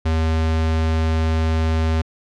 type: tone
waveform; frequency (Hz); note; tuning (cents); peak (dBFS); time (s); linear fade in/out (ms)
square; 80.2; E2; -47; -17; 0.05-2.02; 10
effects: low-pass 5000 Hz 12 dB/octave